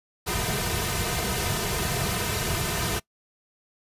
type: noise with comb filter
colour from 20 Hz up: pink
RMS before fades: -27 dBFS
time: 0.26-3 s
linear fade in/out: 20 ms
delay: 3.6 ms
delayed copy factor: -0.75
effects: noise-tail reverb RT60 0.1 s tail -22 dB re dry + resampled to 32000 Hz